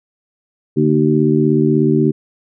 harmonic tone with a mistuned harmonic, 76.5 Hz, D#2, 29 cents flat, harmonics 2 / 3 / 4 / 5, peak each -16 / -16 / -16 / -16 dBFS, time 0.76-2.12 s, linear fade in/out 20 ms, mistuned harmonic 2, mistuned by -79 cents, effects none

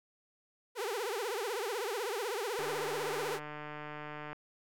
sawtooth tone with vibrato, 440 Hz, A4, in tune, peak -30 dBFS, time 0.75-3.4 s, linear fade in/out 50 ms, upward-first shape triangle, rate 16 Hz, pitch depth 280 cents each way
click train, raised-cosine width 0.5 ms, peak -28 dBFS, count 262, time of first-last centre 2.59-4.33 s, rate 150 Hz
effects none

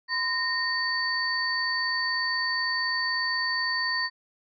sine tone cluster, 1025 / 1847 / 4536 Hz, C6 / A#6 / C#8, -36 / -16 / +39 cents, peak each -33 / -27 / -29 dBFS, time 0.08-4.1 s, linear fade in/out 50 ms, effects none

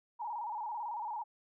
sine tone with vibrato, 896 Hz, A5, 31 cents sharp, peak -36 dBFS, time 0.19-1.24 s, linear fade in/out 20 ms, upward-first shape square, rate 18 Hz, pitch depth 96 cents each way, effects none

